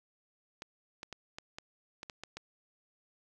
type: clicks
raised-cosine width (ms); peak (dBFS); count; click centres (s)
0.2; -25; 9; 0.621 / 1.031 / 1.127 / 1.385 / 1.585 / 2.031 / 2.098 / 2.236 / 2.37
effects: none